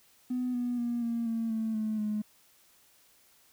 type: tone with pitch steps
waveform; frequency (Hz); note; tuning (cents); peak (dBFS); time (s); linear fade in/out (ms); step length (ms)
triangle; 250 / 244.1 / 238.4 / 232.9 / 227.4 / 222.1 / 216.9 / 211.8; B3 / B3 / A#3 / A#3 / A#3 / A3 / A3 / G#3; +21 / -20 / +39 / -1 / -43 / +16 / -25 / +34; -25; 0.3-2.22; 10; 240
effects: tanh soft clip ceiling -26 dBFS + white hiss -63 dBFS RMS until 3.52 s